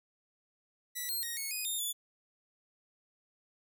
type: tone with pitch steps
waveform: 5% pulse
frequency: 1960 / 4202 / 1873 / 2198 / 2489 / 3658 / 3456 Hz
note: B6 / C8 / A#6 / C#7 / D#7 / A#7 / A7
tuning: -14 / +7 / +8 / -15 / 0 / -33 / -32 cents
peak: -26 dBFS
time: 0.95-1.93 s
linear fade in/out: 20 ms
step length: 140 ms
effects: none